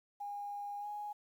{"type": "tone with pitch glide", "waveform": "sine", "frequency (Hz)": [815, 830.7], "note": ["G#5", "G#5"], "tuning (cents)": [-33, 0], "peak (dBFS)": -39, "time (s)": [0.2, 1.13], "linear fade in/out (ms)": 10, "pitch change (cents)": 33, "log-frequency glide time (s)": [0.79, 0.87], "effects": ["11-bit"]}